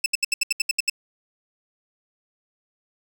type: tone bursts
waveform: 20% pulse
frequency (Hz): 2637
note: E7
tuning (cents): 0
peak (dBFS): -13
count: 10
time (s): 0.04-0.898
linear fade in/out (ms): 5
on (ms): 21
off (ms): 72
effects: none